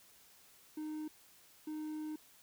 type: tone bursts at uneven times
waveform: triangle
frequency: 307.9 Hz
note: D#4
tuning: 18 cents flat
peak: -37 dBFS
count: 2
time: 0.77-1.08 / 1.67-2.16 s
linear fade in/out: 5 ms
effects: white hiss -63 dBFS RMS until 2.42 s

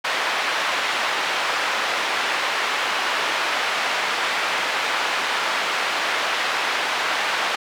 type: band-pass noise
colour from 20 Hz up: pink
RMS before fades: -23 dBFS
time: 0.04-7.56 s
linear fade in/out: 10 ms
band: 870 to 3200 Hz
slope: 12 dB/octave
effects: none

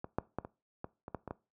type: clicks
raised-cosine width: 1 ms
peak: -26 / -16 / -20 / -28 / -25 / -29 / -22 / -27 / -24 dBFS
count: 9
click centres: 0.044 / 0.185 / 0.386 / 0.449 / 0.844 / 1.081 / 1.147 / 1.277 / 1.309 s
effects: noise-tail reverb RT60 0.3 s tail -21 dB re dry + high-pass 60 Hz 12 dB/octave

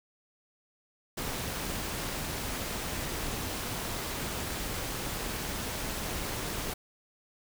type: noise with amplitude modulation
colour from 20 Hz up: pink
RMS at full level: -33 dBFS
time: 1.17-6.74 s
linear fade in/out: 10 ms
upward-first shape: sine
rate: 257 Hz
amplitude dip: 45%
effects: none

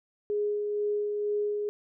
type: tone with tremolo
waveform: sine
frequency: 415.3 Hz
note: G#4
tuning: in tune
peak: -25 dBFS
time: 0.3-1.69 s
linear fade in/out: 0 ms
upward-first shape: sine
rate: 2.1 Hz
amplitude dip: 30%
effects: none

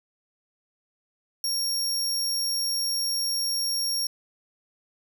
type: tone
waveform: sawtooth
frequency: 5560 Hz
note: F8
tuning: 9 cents flat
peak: -22 dBFS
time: 1.44-4.07 s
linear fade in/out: 2 ms
effects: none

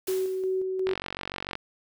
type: noise with exponential decay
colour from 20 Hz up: white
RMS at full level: -35 dBFS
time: 0.07-0.63 s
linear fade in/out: 5 ms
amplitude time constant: 120 ms
type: tone with tremolo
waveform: sine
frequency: 376.2 Hz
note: F#4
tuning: 29 cents sharp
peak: -24 dBFS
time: 0.08-0.94 s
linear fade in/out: 5 ms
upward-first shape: square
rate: 2.8 Hz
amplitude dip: 30%
type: click train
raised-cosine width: 0.3 ms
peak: -16 dBFS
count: 33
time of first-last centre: 0.87-1.554 s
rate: 46.8 Hz
effects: none

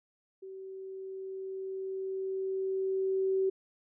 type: tone with level ramp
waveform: sine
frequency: 382.4 Hz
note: G4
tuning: 43 cents flat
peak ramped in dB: -42 to -25 dBFS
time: 0.42-3.5 s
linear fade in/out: 10 ms
effects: none

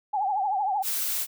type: tone with vibrato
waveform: sine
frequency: 800 Hz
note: G5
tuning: 35 cents sharp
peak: -23 dBFS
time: 0.13-0.83 s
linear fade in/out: 10 ms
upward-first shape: triangle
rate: 13 Hz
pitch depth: 140 cents each way
type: noise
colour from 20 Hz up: blue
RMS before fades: -28 dBFS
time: 0.82-1.27 s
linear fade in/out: 50 ms
effects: none

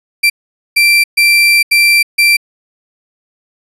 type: tone bursts at uneven times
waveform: 35% pulse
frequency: 2353 Hz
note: D7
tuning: 3 cents sharp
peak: -4 dBFS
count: 5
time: 0.23-0.3 / 0.76-1.04 / 1.17-1.63 / 1.71-2.03 / 2.18-2.37 s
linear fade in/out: 10 ms
effects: resampled to 32000 Hz

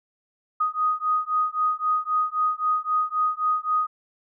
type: beating tone pair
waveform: sine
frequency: 1244.5 / 1248.3 Hz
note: D#6 / D#6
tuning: 0 / +5 cents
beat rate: 3.8 Hz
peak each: -24 dBFS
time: 0.6-3.87 s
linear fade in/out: 10 ms
effects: none

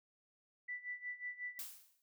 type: tone with tremolo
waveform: sine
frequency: 1975.5 Hz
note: B6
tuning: in tune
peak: -39 dBFS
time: 0.68-1.59 s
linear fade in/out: 10 ms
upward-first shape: sine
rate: 5.5 Hz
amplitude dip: 85%
type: noise with exponential decay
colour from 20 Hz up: blue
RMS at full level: -42 dBFS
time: 1.59-2.02 s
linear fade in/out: 1 ms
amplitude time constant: 93 ms
effects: none

